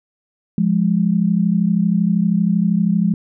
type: tone pair together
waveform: sine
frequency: 174.97 / 207.7 Hz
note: F3 / G#3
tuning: +4 / 0 cents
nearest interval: minor third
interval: 296 cents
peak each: -16 dBFS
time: 0.58-3.14 s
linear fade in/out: 2 ms
effects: none